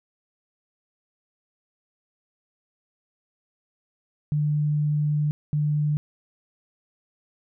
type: tone bursts at uneven times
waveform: sine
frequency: 149.1 Hz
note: D3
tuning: 27 cents sharp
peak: -20 dBFS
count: 2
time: 4.32-5.31 / 5.53-5.97 s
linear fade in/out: 0 ms
effects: none